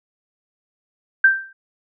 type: tone with exponential decay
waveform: sine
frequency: 1568 Hz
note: G6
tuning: in tune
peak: -6 dBFS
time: 1.24-1.53 s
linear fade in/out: 5 ms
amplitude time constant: 61 ms
effects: none